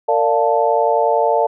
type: chord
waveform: sine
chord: Bb major seventh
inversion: none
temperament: equal with one note detuned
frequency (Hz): 457.1 / 587.3 / 698.5 / 880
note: Bb4 / D5 / F5 / A5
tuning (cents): -34 / 0 / 0 / 0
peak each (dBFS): -18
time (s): 0.08-1.47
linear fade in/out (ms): 10
effects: none